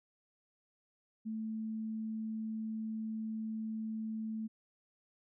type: tone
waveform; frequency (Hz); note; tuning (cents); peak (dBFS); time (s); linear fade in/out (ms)
sine; 220; A3; 0; -36; 1.25-4.48; 20
effects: none